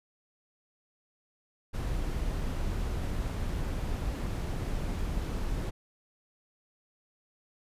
brown noise, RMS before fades -32 dBFS, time 1.73-5.71 s, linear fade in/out 20 ms, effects resampled to 32000 Hz

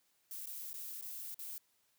violet noise with dropouts, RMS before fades -45 dBFS, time 0.31-1.58 s, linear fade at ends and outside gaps 1 ms, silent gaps 0.459-0.469 / 0.731-0.741 / 1.012-1.024 / 1.344-1.391 s, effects white hiss -75 dBFS RMS until 1.98 s + high-pass 60 Hz 12 dB/octave

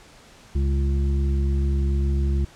harmonic tone with a mistuned harmonic, 69.3 Hz, C#2, in tune, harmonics 1 / 2 / 3 / 5, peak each -19 / -30 / -32 / -34 dBFS, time 0.55-2.45 s, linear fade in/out 5 ms, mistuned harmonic 3, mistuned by -18 cents, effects pink hiss -49 dBFS RMS until 2.55 s + low-pass 8000 Hz 12 dB/octave

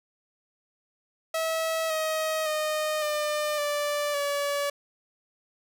sawtooth tone with pitch steps, 647 / 631.1 / 615.6 / 600.5 / 585.8 / 571.4 Hz, E5 / D#5 / D#5 / D5 / D5 / D5, -32 / +24 / -19 / +38 / -5 / -48 cents, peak -22 dBFS, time 1.34-4.7 s, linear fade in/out 5 ms, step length 560 ms, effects none

